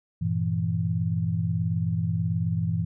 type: chord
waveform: sine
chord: E diminished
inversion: first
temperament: equal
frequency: 98 / 116.54 / 164.81 Hz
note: G2 / Bb2 / E3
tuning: 0 / 0 / 0 cents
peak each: -28 / -29 / -26 dBFS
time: 0.21-2.85 s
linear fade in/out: 10 ms
effects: none